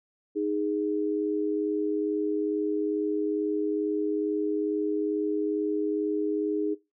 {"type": "tone pair together", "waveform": "sine", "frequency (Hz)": [310.9, 413.2], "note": ["D#4", "G#4"], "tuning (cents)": [-1, -9], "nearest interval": "perfect fourth", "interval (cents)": 492, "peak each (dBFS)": -28, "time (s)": [0.35, 6.75], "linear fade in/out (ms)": 20, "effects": ["noise-tail reverb RT60 0.2 s tail -17 dB re dry"]}